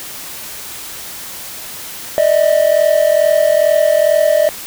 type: tone pair together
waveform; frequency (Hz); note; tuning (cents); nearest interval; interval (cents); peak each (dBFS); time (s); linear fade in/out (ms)
triangle; 596 / 638.3; D5 / D#5; +25 / +44; minor second; 119; -10; 2.18-4.49; 0
effects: white hiss -29 dBFS RMS until 4.66 s